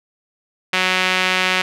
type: tone with band-pass filter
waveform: sawtooth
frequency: 185 Hz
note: F#3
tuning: in tune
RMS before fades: -18 dBFS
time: 0.73-1.62 s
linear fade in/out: 5 ms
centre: 2500 Hz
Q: 1.6
effects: none